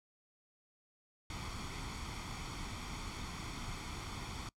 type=noise with comb filter; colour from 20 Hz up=pink; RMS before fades=-43 dBFS; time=1.3-4.49 s; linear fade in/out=2 ms; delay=0.89 ms; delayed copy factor=+0.6; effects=noise-tail reverb RT60 0.1 s tail -24 dB re dry + low-pass 7000 Hz 12 dB/octave